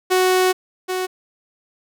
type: tone pair in turn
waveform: sawtooth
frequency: 370 / 370 Hz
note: F#4 / F#4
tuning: 0 / 0 cents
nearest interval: unison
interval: 0 cents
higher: neither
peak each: -10 / -17 dBFS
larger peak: first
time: 0.1-0.53 / 0.88-1.07 s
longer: first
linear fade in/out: 20 ms
effects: none